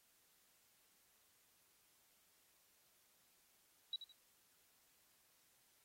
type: tone with echo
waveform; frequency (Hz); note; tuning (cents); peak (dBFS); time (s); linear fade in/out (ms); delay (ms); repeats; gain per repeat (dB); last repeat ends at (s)
sine; 3897; B7; -24; -39; 3.93-3.96; 2; 81; 2; -10; 4.122
effects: white hiss -74 dBFS RMS until 5.84 s + AAC 48 kbps